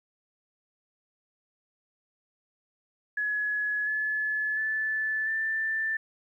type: tone with pitch steps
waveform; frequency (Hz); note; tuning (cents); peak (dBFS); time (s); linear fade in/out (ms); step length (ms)
sine; 1692 / 1718.6 / 1745.6 / 1773; G#6 / A6 / A6 / A6; +32 / -41 / -14 / +13; -26; 3.17-5.97; 5; 700
effects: 11-bit